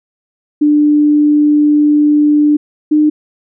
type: tone pair in turn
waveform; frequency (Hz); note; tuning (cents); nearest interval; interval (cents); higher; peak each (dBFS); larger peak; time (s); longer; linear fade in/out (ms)
sine; 296.9 / 302.8; D4 / D#4; +19 / -47; unison; 34; second; -6 / -6; neither; 0.61-2.57 / 2.91-3.1; first; 10
effects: none